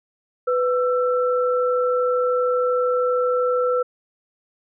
sine tone pair together, 497.8 / 1335 Hz, B4 / E6, +14 / +22 cents, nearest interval octave + perfect fourth, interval 1708 cents, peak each -18 / -24 dBFS, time 0.47-3.83 s, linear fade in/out 10 ms, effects none

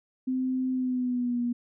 sine tone with pitch glide, 258 to 240.7 Hz, C4 to B3, -24 to -44 cents, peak -25 dBFS, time 0.27-1.53 s, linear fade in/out 10 ms, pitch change -120 cents, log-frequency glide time 0.72-1.41 s, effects none

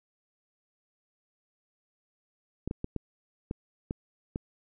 clicks, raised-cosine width 3 ms, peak -19 dBFS, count 7, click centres 2.676 / 2.711 / 2.844 / 2.963 / 3.511 / 3.909 / 4.359 s, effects none

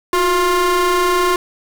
40% pulse ring-modulated tone, 349.2 Hz, F4, in tune, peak -9 dBFS, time 0.13-1.36 s, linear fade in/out 2 ms, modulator 712 Hz, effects none

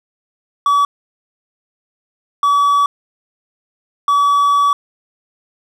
triangle tone bursts at uneven times, 1142 Hz, D6, 49 cents flat, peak -8 dBFS, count 3, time 0.66-0.85 / 2.43-2.86 / 4.08-4.73 s, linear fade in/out 2 ms, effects none

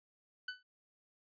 sawtooth tone with exponential decay, 1500 Hz, F#6, 23 cents sharp, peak -32 dBFS, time 0.48-0.63 s, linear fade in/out 5 ms, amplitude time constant 32 ms, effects resampled to 11025 Hz

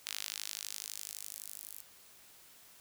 sawtooth tone with high-pass filter sweep, 51.91 Hz, G#1, in tune, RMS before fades -44 dBFS, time 0.06-1.82 s, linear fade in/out 10 ms, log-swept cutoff 3200 to 12000 Hz, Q 0.97, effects white hiss -59 dBFS RMS until 2.8 s

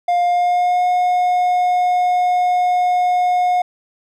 triangle tone with pitch glide, 705 to 721.1 Hz, F5 to F#5, +16 to -45 cents, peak -11 dBFS, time 0.08-3.62 s, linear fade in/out 5 ms, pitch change +39 cents, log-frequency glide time 0.22-0.86 s, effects none

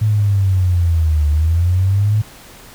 sine linear two-way sweep, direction down then up, 108.9 to 73.42 to 108.9 Hz, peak -11 dBFS, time 0.01-2.22 s, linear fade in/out 10 ms, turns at 1.28 s, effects pink hiss -40 dBFS RMS until 2.74 s

